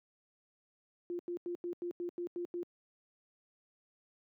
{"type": "tone bursts", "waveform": "sine", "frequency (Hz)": 349.4, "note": "F4", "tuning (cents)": 1, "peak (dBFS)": -35, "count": 9, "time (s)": [1.1, 2.63], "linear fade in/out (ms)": 0, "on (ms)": 90, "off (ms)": 90, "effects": ["high-pass 200 Hz 12 dB/octave"]}